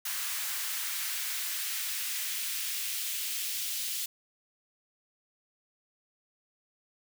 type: noise with high-pass filter sweep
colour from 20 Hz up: white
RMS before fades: -34 dBFS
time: 0.05-4.06 s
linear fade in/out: 5 ms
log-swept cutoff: 1300 to 3100 Hz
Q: 1.1
effects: none